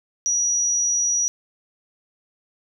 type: tone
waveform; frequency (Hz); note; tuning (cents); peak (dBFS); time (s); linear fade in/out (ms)
sine; 5810; F#8; -32; -18; 0.26-1.28; 0
effects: none